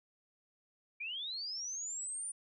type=linear sweep; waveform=sine; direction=up; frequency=2314 to 9397 Hz; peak=-38 dBFS; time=1-2.32 s; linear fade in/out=10 ms; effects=none